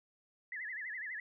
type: tone with vibrato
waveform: sine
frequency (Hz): 1864.7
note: A#6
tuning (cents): 0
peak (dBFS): -39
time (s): 0.52-1.2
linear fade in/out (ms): 2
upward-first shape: sine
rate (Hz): 12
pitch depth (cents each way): 180
effects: none